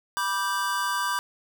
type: chord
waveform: square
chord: G major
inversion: first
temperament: just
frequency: 980 / 1176 / 1568 Hz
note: B5 / D6 / G6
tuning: -14 / +2 / 0 cents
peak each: -30 dBFS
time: 0.17-1.19 s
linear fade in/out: 0 ms
effects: 10-bit